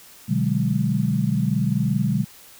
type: chord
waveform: sine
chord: G# half-diminished seventh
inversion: first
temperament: just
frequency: 124.59 / 149.51 / 186.89 / 207.7 Hz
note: B2 / D3 / F#3 / G#3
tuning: +16 / +31 / +18 / 0 cents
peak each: -24 dBFS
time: 0.28-2.25 s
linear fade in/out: 20 ms
effects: white hiss -47 dBFS RMS until 2.59 s